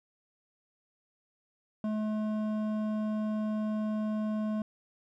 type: tone with hard clipping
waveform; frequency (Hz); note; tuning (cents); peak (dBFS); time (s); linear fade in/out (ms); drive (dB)
sine; 214.5; A3; -44; -31; 1.84-4.62; 2; 10
effects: none